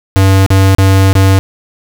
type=tone with dropouts; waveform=square; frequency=96.3 Hz; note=G2; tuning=30 cents flat; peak=-5 dBFS; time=0.16-1.39 s; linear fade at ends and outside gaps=0 ms; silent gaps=0.463-0.504 / 0.749-0.784 / 1.13-1.153 s; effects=none